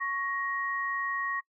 sine tone pair together, 1108.7 / 1883.2 Hz, C#6 / A#6, 0 / +17 cents, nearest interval major sixth, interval 917 cents, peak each -32 / -32 dBFS, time 0-1.41 s, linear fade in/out 20 ms, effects noise-tail reverb RT60 0.1 s tail -23 dB re dry

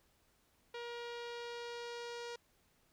sawtooth tone with low-pass filter sweep, 474.8 Hz, A#4, 32 cents sharp, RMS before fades -45 dBFS, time 0.74-2.36 s, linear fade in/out 5 ms, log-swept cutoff 3600 to 5500 Hz, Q 1.5, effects pink hiss -73 dBFS RMS until 2.92 s

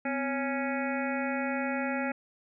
harmonic tone with a mistuned harmonic, 277.2 Hz, C#4, in tune, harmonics 1 / 2 / 3 / 5 / 6 / 7 / 8 / 9, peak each -32 / -35 / -37 / -39 / -40 / -40 / -41 / -42 dBFS, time 0.05-2.12 s, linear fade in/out 5 ms, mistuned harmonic 1, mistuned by -140 cents, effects none

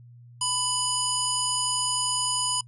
harmonic tone, 993 Hz, B5, 9 cents sharp, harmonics 1 / 3 / 5 / 7 / 9 / 10, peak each -31 / -31 / -31 / -31 / -31 / -31 dBFS, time 0.41-2.61 s, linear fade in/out 5 ms, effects noise-tail reverb RT60 0.1 s tail -26 dB re dry + added 120 Hz sine -46 dBFS peak until 2.67 s

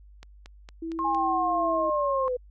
click train, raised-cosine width 0.2 ms, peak -27 dBFS, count 5, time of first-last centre 0.23-1.147 s, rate 4.36 Hz
sine tone with tremolo, 327.8 Hz, E4, 10 cents flat, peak -30 dBFS, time 0.82-1.9 s, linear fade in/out 5 ms, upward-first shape sine, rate 2.6 Hz, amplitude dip 25%
sine tone, 1069 Hz, C6, 37 cents sharp, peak -26 dBFS, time 0.99-2.28 s, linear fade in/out 0 ms
sine linear sweep, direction down, 830.6 to 490 Hz, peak -25 dBFS, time 1.04-2.37 s, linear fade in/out 10 ms
effects added 50 Hz sine -48 dBFS peak until 2.5 s

